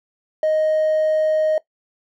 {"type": "tone", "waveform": "triangle", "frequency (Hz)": 623, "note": "D#5", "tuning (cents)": 2, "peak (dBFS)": -12, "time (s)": [0.43, 1.58], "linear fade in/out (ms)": 2, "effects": ["noise-tail reverb RT60 0.1 s tail -20 dB re dry", "tanh soft clip ceiling -11 dBFS"]}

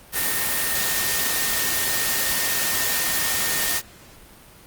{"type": "tone in noise", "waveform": "sine", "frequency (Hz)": 1832, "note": "A#6", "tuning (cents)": -31, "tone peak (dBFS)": -30, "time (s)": [0.12, 3.82], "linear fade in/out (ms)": 50, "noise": "white", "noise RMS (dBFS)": -23, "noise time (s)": [0.12, 3.82], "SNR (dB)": -10, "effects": ["pink hiss -47 dBFS RMS until 4.66 s", "Opus 32 kbps"]}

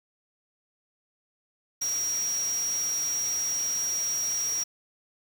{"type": "tone in noise", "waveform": "sine", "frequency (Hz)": 5680, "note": "F8", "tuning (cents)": 28, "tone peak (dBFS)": -26, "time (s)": [1.81, 4.64], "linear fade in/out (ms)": 10, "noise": "white", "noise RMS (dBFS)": -39, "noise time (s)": [1.81, 4.64], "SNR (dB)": 10, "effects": []}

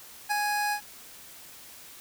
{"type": "tone with ADSR envelope", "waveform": "25% pulse", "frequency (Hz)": 830.6, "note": "G#5", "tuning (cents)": 0, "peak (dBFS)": -19, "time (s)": [0.29, 0.81], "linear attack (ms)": 25, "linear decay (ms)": 7, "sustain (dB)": -3, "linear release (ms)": 85, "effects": ["white hiss -48 dBFS RMS until 2 s"]}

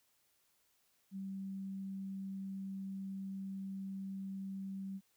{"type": "tone", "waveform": "sine", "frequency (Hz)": 193.5, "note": "G3", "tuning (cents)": -22, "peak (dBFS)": -40, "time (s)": [1.11, 5.01], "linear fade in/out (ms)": 50, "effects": ["white hiss -75 dBFS RMS until 5.16 s"]}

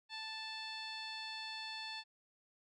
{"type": "tone with low-pass filter", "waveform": "15% pulse", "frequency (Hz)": 880, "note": "A5", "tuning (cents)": 0, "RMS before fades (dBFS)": -45, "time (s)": [0.09, 2.04], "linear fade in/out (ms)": 50, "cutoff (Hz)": 4700, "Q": 5.4, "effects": []}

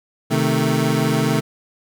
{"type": "chord", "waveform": "25% pulse", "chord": "A diminished", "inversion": "first", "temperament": "equal", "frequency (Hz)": [130.81, 155.56, 220], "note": ["C3", "Eb3", "A3"], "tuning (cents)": [0, 0, 0], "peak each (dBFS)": -17, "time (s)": [0.3, 1.41], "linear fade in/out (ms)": 20, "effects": []}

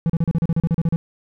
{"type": "tone bursts", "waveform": "triangle", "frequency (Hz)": 166, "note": "E3", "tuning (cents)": 12, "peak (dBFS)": -13, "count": 13, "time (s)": [0.06, 0.96], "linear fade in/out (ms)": 0, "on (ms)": 36, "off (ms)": 36, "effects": []}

